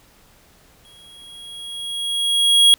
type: tone with exponential growth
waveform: square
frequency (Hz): 3300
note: G#7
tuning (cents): -12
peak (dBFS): -8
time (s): 0.85-2.74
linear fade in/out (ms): 0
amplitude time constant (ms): 410
effects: pink hiss -53 dBFS RMS until 2.78 s